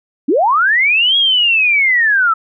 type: linear two-way sweep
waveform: sine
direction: up then down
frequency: 240 to 3322 to 1285 Hz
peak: -9 dBFS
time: 0.28-2.34 s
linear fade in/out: 10 ms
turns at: 1.17 s
effects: none